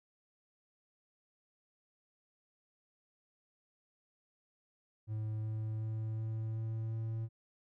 triangle tone with pitch steps, 108.5 / 109.25 / 110.01 / 110.78 / 111.55 / 112.33 Hz, A2 / A2 / A2 / A2 / A2 / A2, -24 / -12 / 0 / +12 / +24 / +36 cents, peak -33 dBFS, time 5.07-7.29 s, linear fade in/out 50 ms, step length 370 ms, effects none

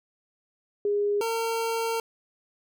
sine / 25% pulse tone pair in turn, 410 / 456 Hz, G#4 / A#4, -22 / -38 cents, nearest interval major second, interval 184 cents, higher second, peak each -22 dBFS, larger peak neither, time 0.85-1.21 / 1.21-2 s, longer second, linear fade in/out 2 ms, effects none

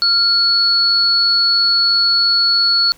sine tone pair together, 1389 / 4397 Hz, F6 / C#8, -10 / -15 cents, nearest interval octave + minor sixth, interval 1995 cents, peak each -21 / -11 dBFS, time 0.02-2.92 s, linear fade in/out 0 ms, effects pink hiss -47 dBFS RMS until 2.97 s

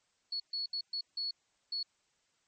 sine tone bursts at uneven times, 4386 Hz, C#8, 19 cents flat, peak -33 dBFS, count 6, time 0.32-0.4 / 0.53-0.66 / 0.73-0.81 / 0.93-1.01 / 1.17-1.31 / 1.72-1.83 s, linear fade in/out 5 ms, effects white hiss -75 dBFS RMS until 2.47 s + MP3 32 kbps

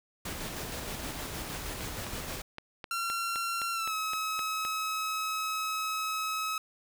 pink noise with tremolo, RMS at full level -37 dBFS, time 0.25-2.42 s, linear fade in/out 5 ms, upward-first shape square, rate 6.4 Hz, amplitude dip 25%
click train, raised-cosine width 0.3 ms, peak -23 dBFS, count 13, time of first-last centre 1.55-4.651 s, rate 3.87 Hz
sawtooth tone with pitch glide, 1367 to 1282.8 Hz, F6 to E6, -37 to -48 cents, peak -27 dBFS, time 2.91-6.58 s, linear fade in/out 2 ms, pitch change -111 cents, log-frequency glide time 3.73-3.94 s
effects none

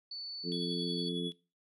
sine tone, 4482 Hz, C#8, 18 cents sharp, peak -39 dBFS, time 0.11-1.09 s, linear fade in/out 5 ms
harmonic tone, 87 Hz, F2, 6 cents flat, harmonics 2 / 3 / 4 / 5, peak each -37 / -39 / -40 / -41 dBFS, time 0.43-1.32 s, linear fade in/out 50 ms
triangle tone with tremolo, 3389 Hz, G#7, 34 cents sharp, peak -36 dBFS, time 0.52-1.32 s, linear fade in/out 0 ms, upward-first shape sine, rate 11 Hz, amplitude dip 50%
effects noise-tail reverb RT60 0.3 s tail -18 dB re dry + resampled to 32000 Hz

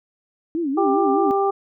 sine tone with vibrato, 303.6 Hz, D#4, 42 cents flat, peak -20 dBFS, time 0.55-1.31 s, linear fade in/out 0 ms, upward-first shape sine, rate 4.9 Hz, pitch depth 220 cents each way
harmonic tone, 394.9 Hz, G4, 13 cents sharp, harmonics 1 / 2 / 3, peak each -19 / -21 / -25 dBFS, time 0.77-1.51 s, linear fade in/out 10 ms
effects none

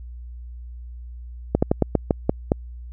slowing click train, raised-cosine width 2 ms, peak -3 dBFS, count 8, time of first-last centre 1.55-2.519 s, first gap 75 ms, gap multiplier 1.2, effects added 60 Hz sine -34 dBFS peak until 2.92 s

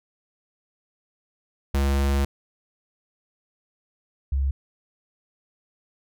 square / sine tone pair in turn, 69.3 / 68.11 Hz, C#2 / C#2, 0 / -30 cents, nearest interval unison, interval 30 cents, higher first, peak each -20 dBFS, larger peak neither, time 1.74-2.25 / 4.32-4.51 s, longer first, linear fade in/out 5 ms, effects none

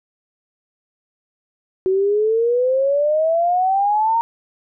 sine exponential sweep, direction up, 371.5 to 932.3 Hz, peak -14 dBFS, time 1.86-4.21 s, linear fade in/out 0 ms, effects none

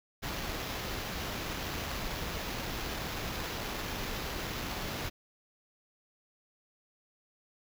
pink noise with sample-and-hold, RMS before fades -37 dBFS, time 0.22-5.1 s, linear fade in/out 20 ms, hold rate 8820 Hz, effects none

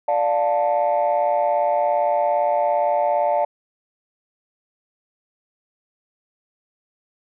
sine chord, D minor, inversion none, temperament just, 587.3 / 704.8 / 881 Hz, D5 / F5 / A5, 0 / +16 / +2 cents, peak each -19 / -20 / -21 dBFS, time 0.08-3.45 s, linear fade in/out 5 ms, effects tanh soft clip ceiling -11 dBFS

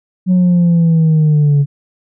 sine linear sweep, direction down, 184.9 to 140.6 Hz, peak -5 dBFS, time 0.26-1.66 s, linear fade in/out 50 ms, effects tanh soft clip ceiling -6 dBFS

